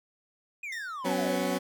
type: exponential sweep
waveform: triangle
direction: down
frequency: 2523 to 491.6 Hz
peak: -33 dBFS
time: 0.63-1.36 s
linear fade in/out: 5 ms
type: tone with exponential decay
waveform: 15% pulse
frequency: 1821 Hz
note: A#6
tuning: 41 cents flat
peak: -32 dBFS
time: 0.72-1.15 s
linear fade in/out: 5 ms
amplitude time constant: 92 ms
type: chord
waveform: 20% pulse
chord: F# suspended fourth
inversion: none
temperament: equal with one note detuned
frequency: 185 / 250.7 / 277.2 Hz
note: F#3 / B3 / C#4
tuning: 0 / +26 / 0 cents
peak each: -27 dBFS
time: 1.04-1.59 s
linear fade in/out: 20 ms
effects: none